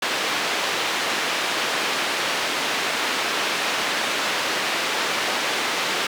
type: band-pass noise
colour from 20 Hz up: white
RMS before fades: -24 dBFS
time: 0.02-6.07 s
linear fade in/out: 5 ms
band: 280 to 3200 Hz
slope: 12 dB/octave
effects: none